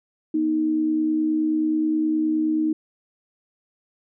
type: tone pair together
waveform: sine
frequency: 242 / 311.5 Hz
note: B3 / D#4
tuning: -35 / +2 cents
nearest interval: major third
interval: 437 cents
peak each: -29 / -19 dBFS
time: 0.34-2.73 s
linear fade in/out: 5 ms
effects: none